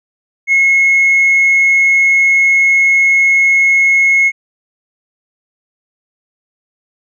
triangle tone with tanh clipping, 2172 Hz, C#7, 36 cents flat, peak -7 dBFS, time 0.47-4.32 s, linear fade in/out 50 ms, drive 5 dB, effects none

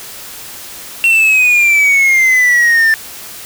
triangle exponential sweep, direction down, 2732 to 1772 Hz, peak -5 dBFS, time 1.04-2.94 s, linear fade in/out 0 ms, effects white hiss -30 dBFS RMS until 3.45 s

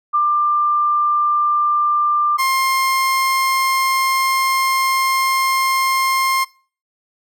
sine / 30% pulse tone pair in turn, 1190 / 1060.2 Hz, D6 / C6, +22 / +23 cents, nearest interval major second, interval 199 cents, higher first, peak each -12 dBFS, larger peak neither, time 0.13-2.38 / 2.38-6.45 s, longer second, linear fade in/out 20 ms, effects noise-tail reverb RT60 0.4 s tail -23 dB re dry

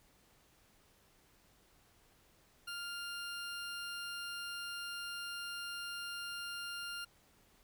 20% pulse tone, 1400 Hz, F6, 4 cents sharp, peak -36 dBFS, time 2.67-7.05 s, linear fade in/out 10 ms, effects pink hiss -68 dBFS RMS until 7.63 s

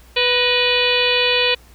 harmonic tone with a mistuned harmonic, 493.9 Hz, B4, in tune, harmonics 1 / 2 / 3 / 4 / 5 / 6 / 7 / 8 / 9, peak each -20 / -27 / -30 / -26 / -19 / -21 / -23 / -25 / -28 dBFS, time 0.16-1.55 s, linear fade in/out 10 ms, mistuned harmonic 4, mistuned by -80 cents, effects added 60 Hz sine -45 dBFS peak until 1.74 s + pink hiss -50 dBFS RMS until 1.74 s

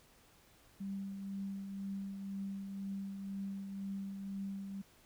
sine tone with tremolo, 196.2 Hz, G3, 2 cents sharp, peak -37 dBFS, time 0.8-4.82 s, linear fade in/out 10 ms, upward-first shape triangle, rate 2 Hz, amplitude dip 45%, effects pink hiss -65 dBFS RMS until 5.05 s

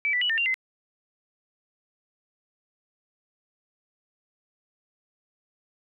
sine tone with pitch steps, 2305 / 1973 / 2943 / 1806 / 2775 / 2056 Hz, D7 / B6 / F#7 / A6 / F7 / C7, -33 / -2 / -10 / +45 / -12 / -31 cents, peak -22 dBFS, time 0.05-0.542 s, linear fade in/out 0 ms, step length 82 ms, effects none

